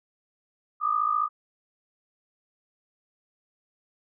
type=tone pair together; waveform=sine; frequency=1189.8 / 1244.5 Hz; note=D6 / D#6; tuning=+22 / 0 cents; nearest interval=minor second; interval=78 cents; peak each=-25 dBFS; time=0.8-1.29 s; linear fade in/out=50 ms; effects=none